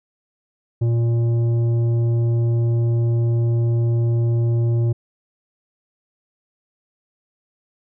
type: tone with tanh clipping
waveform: triangle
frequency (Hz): 116.9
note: A#2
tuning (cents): +5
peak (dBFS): -17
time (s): 0.81-4.93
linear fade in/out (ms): 10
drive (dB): 13
effects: none